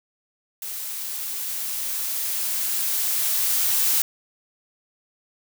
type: noise with level ramp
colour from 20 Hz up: blue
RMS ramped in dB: -32 to -20 dBFS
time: 0.62-4.02 s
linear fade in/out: 2 ms
effects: none